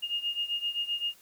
sine beating tone pair, 2838 / 2845.7 Hz, F7 / F7, +27 / +32 cents, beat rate 7.7 Hz, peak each -31 / -34 dBFS, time 0.02-1.14 s, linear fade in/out 20 ms, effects white hiss -58 dBFS RMS until 1.21 s

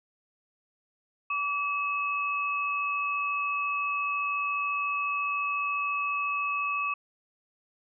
sine tone pair together, 1150.2 / 2582 Hz, D6 / E7, -36 / -37 cents, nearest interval octave + major second, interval 1399 cents, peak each -29 / -30 dBFS, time 1.3-6.94 s, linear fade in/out 5 ms, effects none

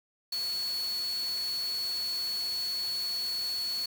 sine tone in noise, 4400 Hz, C#8, 14 cents flat, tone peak -30 dBFS, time 0.32-3.86 s, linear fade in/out 5 ms, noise white, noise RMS -43 dBFS, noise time 0.32-3.86 s, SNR +10 dB, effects none

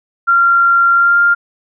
sine tone with pitch glide, 1381 to 1398.7 Hz, F6 to F6, -20 to +2 cents, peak -7 dBFS, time 0.27-1.35 s, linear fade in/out 20 ms, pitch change +22 cents, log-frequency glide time 0.95-1.19 s, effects none

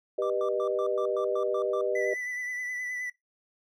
sine chord, G augmented, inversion none, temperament just, 392 / 490 / 612.5 Hz, G4 / B4 / D#5, 0 / -14 / -27 cents, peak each -30 dBFS, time 0.18-2.14 s, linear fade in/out 5 ms
triangle tone bursts, 1174.7 Hz, D6, in tune, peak -33 dBFS, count 9, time 0.22-1.811 s, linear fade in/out 2 ms, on 79 ms, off 110 ms
triangle tone with vibrato, 1986 Hz, B6, 9 cents sharp, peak -30 dBFS, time 1.95-3.1 s, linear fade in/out 5 ms, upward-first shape sine, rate 9.5 Hz, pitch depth 25 cents each way
effects noise-tail reverb RT60 0.2 s tail -22 dB re dry

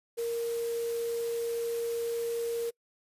sine tone in noise, 466.2 Hz, A#4, in tune, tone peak -29 dBFS, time 0.17-2.71 s, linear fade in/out 20 ms, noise white, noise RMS -45 dBFS, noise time 0.17-2.71 s, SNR +13 dB, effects noise-tail reverb RT60 0.1 s tail -26 dB re dry + resampled to 32000 Hz

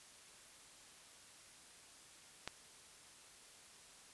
click, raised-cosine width 0.2 ms, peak -23 dBFS, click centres 2.476 s, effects white hiss -60 dBFS RMS until 4.13 s + resampled to 24000 Hz

